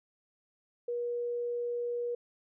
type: tone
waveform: sine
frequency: 479.8 Hz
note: A#4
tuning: 50 cents sharp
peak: -31 dBFS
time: 0.88-2.15 s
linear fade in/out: 5 ms
effects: none